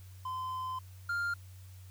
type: tone pair in turn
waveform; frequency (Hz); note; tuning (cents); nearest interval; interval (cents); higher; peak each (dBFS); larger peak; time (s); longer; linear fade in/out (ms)
triangle; 1028 / 1399.7; C6 / F6; -31 / +3; perfect fourth; 534; second; -33 / -29; second; 0.25-0.79 / 1.09-1.34; first; 5
effects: added 93 Hz sine -48 dBFS peak until 1.9 s + white hiss -62 dBFS RMS until 1.9 s